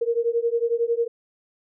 sine beating tone pair, 461.8 / 472.8 Hz, A#4 / A#4, -16 / +24 cents, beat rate 11 Hz, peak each -23 dBFS, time 0.01-1.08 s, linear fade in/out 10 ms, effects none

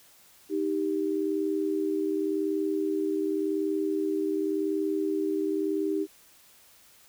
sine tone pair together, 311.8 / 392.7 Hz, D#4 / G4, +4 / +3 cents, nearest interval major third, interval 399 cents, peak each -28 dBFS, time 0.49-6.07 s, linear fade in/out 50 ms, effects white hiss -57 dBFS RMS until 7.08 s

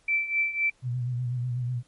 sine tone with tremolo, 2331 Hz, D7, 14 cents flat, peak -20 dBFS, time 0.08-0.7 s, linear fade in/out 5 ms, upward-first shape triangle, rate 3.9 Hz, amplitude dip 80%
sine tone with vibrato, 123.47 Hz, B2, in tune, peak -26 dBFS, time 0.82-1.83 s, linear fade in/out 50 ms, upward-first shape sine, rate 8.1 Hz, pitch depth 49 cents each way
effects pink hiss -64 dBFS RMS until 1.87 s + MP3 48 kbps

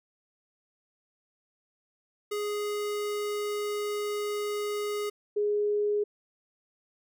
square / sine tone pair in turn, 415.2 / 415.2 Hz, G#4 / G#4, 0 / 0 cents, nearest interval unison, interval 0 cents, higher neither, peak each -30 / -24 dBFS, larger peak second, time 2.31-5.1 / 5.36-6.04 s, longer first, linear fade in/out 10 ms, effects none

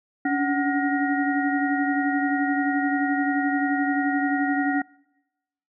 sine tone cluster, 282.1 / 293.6 / 745 / 1429 / 1883 Hz, C#4 / D4 / F#5 / F6 / A#6, +30 / 0 / +12 / +39 / +17 cents, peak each -23 / -31 / -27 / -31 / -29 dBFS, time 0.25-4.82 s, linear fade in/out 5 ms, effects noise-tail reverb RT60 1.0 s tail -26 dB re dry

